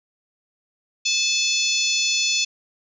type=harmonic tone; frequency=867 Hz; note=A5; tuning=26 cents flat; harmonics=3 / 4 / 5 / 6 / 7 / 8; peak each=-24 / -25 / -26 / -27 / -27 / -28 dBFS; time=1.05-2.45 s; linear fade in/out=10 ms; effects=none